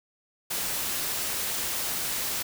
white noise, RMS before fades -30 dBFS, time 0.5-2.43 s, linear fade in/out 10 ms, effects none

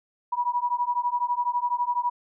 sine beating tone pair, 965 / 977 Hz, B5 / B5, -40 / -19 cents, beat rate 12 Hz, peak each -26 dBFS, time 0.32-2.1 s, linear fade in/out 10 ms, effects none

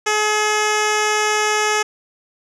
10% pulse tone with low-pass filter, 424.8 Hz, G#4, 39 cents sharp, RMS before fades -18 dBFS, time 0.06-1.83 s, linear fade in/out 10 ms, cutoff 7100 Hz, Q 1.5, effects none

